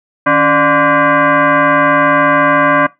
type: tone with frequency modulation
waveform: sine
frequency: 280.3 Hz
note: C#4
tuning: 19 cents sharp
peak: -7 dBFS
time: 0.26-2.87 s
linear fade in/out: 10 ms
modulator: 437 Hz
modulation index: 3.5
effects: noise-tail reverb RT60 0.2 s tail -20 dB re dry